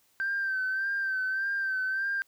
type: tone with vibrato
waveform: sine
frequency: 1559 Hz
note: G6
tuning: 10 cents flat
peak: -26 dBFS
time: 0.2-2.22 s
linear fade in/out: 0 ms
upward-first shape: sine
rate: 1.7 Hz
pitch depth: 44 cents each way
effects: tanh soft clip ceiling -23 dBFS + white hiss -67 dBFS RMS until 2.27 s